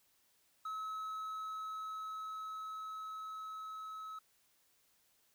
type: tone with level ramp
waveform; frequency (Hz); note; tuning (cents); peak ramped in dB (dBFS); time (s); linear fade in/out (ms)
triangle; 1289; E6; -39; -37 to -42; 0.65-4.19; 5
effects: white hiss -73 dBFS RMS until 5.34 s